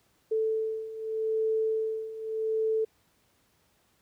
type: beating tone pair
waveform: sine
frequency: 440 / 440.82 Hz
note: A4 / A4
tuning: 0 / +3 cents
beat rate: 0.82 Hz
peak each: -32 / -28 dBFS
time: 0.31-2.85 s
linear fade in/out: 10 ms
effects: pink hiss -68 dBFS RMS until 4.01 s + high-pass 60 Hz 12 dB/octave